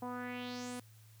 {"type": "tone with low-pass filter sweep", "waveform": "sawtooth", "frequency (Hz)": 246.9, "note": "B3", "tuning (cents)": 0, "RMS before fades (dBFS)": -42, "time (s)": [0.02, 0.8], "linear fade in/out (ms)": 5, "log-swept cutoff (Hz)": [850, 11000], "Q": 3.4, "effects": ["added 109 Hz sine -57 dBFS peak until 1.2 s", "white hiss -66 dBFS RMS until 1.2 s"]}